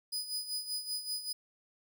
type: tone with tremolo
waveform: sawtooth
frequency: 4976 Hz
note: D#8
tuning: 1 cent flat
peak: -30 dBFS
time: 0.12-1.33 s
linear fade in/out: 10 ms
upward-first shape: sine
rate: 5.2 Hz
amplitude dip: 70%
effects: none